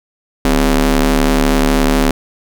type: ring-modulated tone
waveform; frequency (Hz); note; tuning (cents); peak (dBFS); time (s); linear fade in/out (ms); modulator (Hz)
sawtooth; 148.2; D3; +16; -3; 0.45-2.11; 2; 110
effects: none